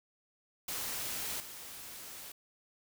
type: noise with level steps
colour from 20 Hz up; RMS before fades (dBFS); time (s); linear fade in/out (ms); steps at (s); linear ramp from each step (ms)
white; -38 / -47; 0.68-2.32; 5; 1.4; 2
effects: none

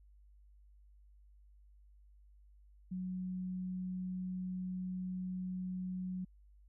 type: tone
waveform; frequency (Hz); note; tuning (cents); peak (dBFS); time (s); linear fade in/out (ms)
sine; 183.9; F#3; -10; -37; 2.91-6.25; 10
effects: added 50 Hz sine -59 dBFS peak until 6.68 s

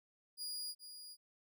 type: tone with echo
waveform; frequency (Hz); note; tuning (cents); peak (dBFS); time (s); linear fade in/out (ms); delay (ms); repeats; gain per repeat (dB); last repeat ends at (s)
sawtooth; 4871; D#8; -38; -38; 0.37-0.75; 50; 420; 1; -9; 1.17
effects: none

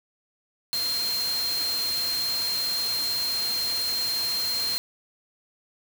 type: tone in noise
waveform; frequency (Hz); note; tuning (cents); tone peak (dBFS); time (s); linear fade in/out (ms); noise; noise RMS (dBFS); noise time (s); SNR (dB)
sine; 4186; C8; 0; -25; 0.73-4.78; 0; white; -33; 0.73-4.78; +5
effects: none

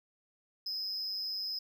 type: tone with amplitude modulation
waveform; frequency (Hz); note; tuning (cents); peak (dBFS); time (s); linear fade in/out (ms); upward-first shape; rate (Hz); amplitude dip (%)
triangle; 5090; D#8; +39; -30; 0.66-1.59; 5; sine; 196; 70
effects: none

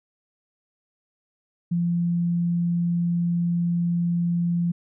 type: tone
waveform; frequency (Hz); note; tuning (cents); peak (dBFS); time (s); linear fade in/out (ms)
sine; 172.2; F3; -24; -20; 1.71-4.72; 10
effects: none

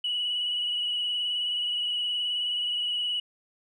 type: tone with vibrato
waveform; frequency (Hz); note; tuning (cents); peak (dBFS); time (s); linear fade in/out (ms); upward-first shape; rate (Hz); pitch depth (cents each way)
sine; 2933; F#7; -16; -25; 0.04-3.2; 5; sine; 19; 29
effects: tanh soft clip ceiling -21 dBFS

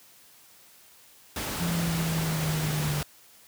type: noise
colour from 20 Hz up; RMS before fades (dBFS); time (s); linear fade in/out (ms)
pink; -32; 1.36-3.03; 2
type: linear sweep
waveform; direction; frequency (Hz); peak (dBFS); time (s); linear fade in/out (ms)
sine; down; 172.1 to 146.83; -26; 1.6-3.01; 0
effects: white hiss -55 dBFS RMS until 3.47 s + high-pass 60 Hz 12 dB/octave

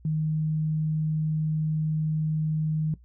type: tone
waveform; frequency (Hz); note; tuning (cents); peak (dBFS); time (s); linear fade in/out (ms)
sine; 155.56; D#3; 0; -23; 0.05-2.94; 2
effects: noise-tail reverb RT60 0.1 s tail -17 dB re dry + added 60 Hz sine -50 dBFS peak until 3.04 s

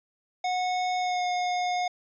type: tone with pitch glide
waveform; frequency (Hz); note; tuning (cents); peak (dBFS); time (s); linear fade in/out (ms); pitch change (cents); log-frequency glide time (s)
square; 731 to 720.5; F#5 to F#5; -21 to -46; -26; 0.44-1.88; 5; -25; 0.98-1.24
effects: resampled to 16000 Hz

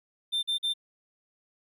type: tone bursts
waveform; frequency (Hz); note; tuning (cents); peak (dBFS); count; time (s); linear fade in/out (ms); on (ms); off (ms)
triangle; 3581; A7; +30; -24; 3; 0.32-0.738; 20; 110; 44
effects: none

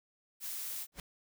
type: noise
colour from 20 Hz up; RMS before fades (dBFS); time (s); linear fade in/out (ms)
blue; -40; 0.4-0.87; 50
type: noise with exponential growth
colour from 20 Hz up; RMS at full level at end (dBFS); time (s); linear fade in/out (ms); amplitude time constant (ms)
pink; -39; 0.92-1; 2; 16
effects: none

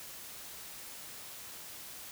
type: silence
effects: white hiss -47 dBFS RMS until 2.11 s

